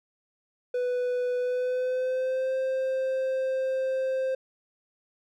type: tone with pitch glide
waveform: triangle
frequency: 495.4 to 524.9 Hz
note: B4 to C5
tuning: +5 to +5 cents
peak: -23 dBFS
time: 0.74-4.35 s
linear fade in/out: 5 ms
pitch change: +100 cents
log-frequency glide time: 1.38-2.56 s
effects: none